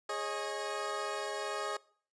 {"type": "chord", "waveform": "20% pulse", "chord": "Ab suspended fourth", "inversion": "none", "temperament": "equal with one note detuned", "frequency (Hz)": [415.3, 546.7, 622.3], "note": ["Ab4", "Db5", "Eb5"], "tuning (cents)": [0, -24, 0], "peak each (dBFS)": [-34, -35, -35], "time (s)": [0.09, 1.77], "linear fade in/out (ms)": 5, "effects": ["noise-tail reverb RT60 0.5 s tail -22 dB re dry", "resampled to 22050 Hz"]}